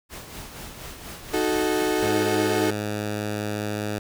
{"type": "noise with tremolo", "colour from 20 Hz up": "pink", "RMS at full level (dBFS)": -37, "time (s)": [0.09, 2.12], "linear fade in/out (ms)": 50, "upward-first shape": "sine", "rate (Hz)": 4.2, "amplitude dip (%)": 45}
{"type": "chord", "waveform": "35% pulse", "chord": "D# diminished", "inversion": "none", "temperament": "equal with one note detuned", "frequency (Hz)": [311.1, 370, 437.2], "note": ["D#4", "F#4", "A4"], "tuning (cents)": [0, 0, -11], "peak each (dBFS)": -24, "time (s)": [1.33, 2.71], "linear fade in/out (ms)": 10}
{"type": "tone", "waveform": "10% pulse", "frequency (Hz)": 105.1, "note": "G#2", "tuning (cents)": 21, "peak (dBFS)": -18, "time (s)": [2.02, 3.99], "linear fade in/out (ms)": 10}
{"effects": []}